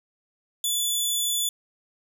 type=tone; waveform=15% pulse; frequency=3462 Hz; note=A7; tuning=29 cents flat; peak=-16 dBFS; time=0.64-1.49 s; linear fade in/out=2 ms; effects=none